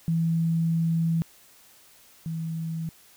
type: tone pair in turn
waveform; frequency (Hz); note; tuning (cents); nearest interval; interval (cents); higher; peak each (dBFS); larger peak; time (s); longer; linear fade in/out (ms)
sine; 164.81 / 162.73; E3 / E3; 0 / -22; unison; 22; first; -21 / -28; first; 0.08-1.22 / 2.26-2.89; first; 0
effects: white hiss -55 dBFS RMS until 3.16 s